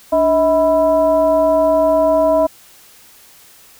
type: tone with frequency modulation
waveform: sine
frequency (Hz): 640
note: D#5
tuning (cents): +49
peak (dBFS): -10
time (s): 0.12-2.47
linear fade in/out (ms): 10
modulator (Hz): 348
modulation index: 0.68
effects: white hiss -45 dBFS RMS until 3.79 s